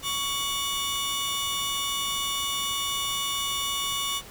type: tone cluster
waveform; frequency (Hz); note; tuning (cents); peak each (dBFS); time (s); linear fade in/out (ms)
sawtooth; 1119 / 2926 / 3565; C#6 / F#7 / A7; +16 / -20 / +22; -28; 0.02-4.22; 50
effects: pink hiss -45 dBFS RMS until 4.3 s